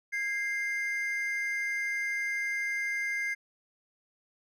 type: tone pair together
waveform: triangle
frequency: 1640 / 2096 Hz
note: G#6 / C7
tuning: -22 / +2 cents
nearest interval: major third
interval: 424 cents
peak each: -33 / -29 dBFS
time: 0.12-3.35 s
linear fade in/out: 20 ms
effects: none